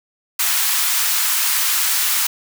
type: high-pass noise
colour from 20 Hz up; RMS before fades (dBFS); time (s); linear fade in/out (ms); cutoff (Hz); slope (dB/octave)
white; -18; 0.39-2.27; 5; 940; 24
effects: none